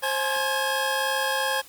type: tone cluster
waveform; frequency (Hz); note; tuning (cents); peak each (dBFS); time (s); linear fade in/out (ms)
25% pulse; 531 / 847 / 1631; C5 / G#5 / G#6; +25 / +34 / -32; -24; 0.02-1.62; 20
effects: white hiss -49 dBFS RMS until 1.68 s + Opus 32 kbps